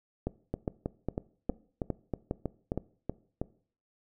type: two click trains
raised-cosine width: 2 ms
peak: -17 / -18 dBFS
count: 7 / 10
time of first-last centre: 0.27-2.719 / 0.54-3.415 s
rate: 2.45 / 3.13 Hz
effects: noise-tail reverb RT60 0.5 s tail -20 dB re dry